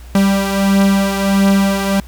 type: beating tone pair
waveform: 45% pulse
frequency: 196 / 197.5 Hz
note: G3 / G3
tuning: 0 / +13 cents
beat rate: 1.5 Hz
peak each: -12 / -17 dBFS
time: 0.15-2 s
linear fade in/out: 2 ms
effects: added 60 Hz sine -32 dBFS peak until 2.07 s + pink hiss -44 dBFS RMS until 2.07 s